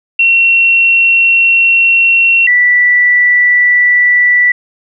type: tone pair in turn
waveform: sine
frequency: 2725 / 1964.5 Hz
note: F7 / B6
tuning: -43 / -10 cents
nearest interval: tritone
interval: 567 cents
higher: first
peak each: -5 dBFS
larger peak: neither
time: 0.19-2.47 / 2.47-4.52 s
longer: first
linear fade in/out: 5 ms
effects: none